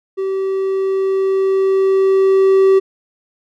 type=tone with level ramp; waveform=triangle; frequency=385.1 Hz; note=G4; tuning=31 cents flat; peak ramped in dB=-15 to -5 dBFS; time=0.17-2.8 s; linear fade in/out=20 ms; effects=none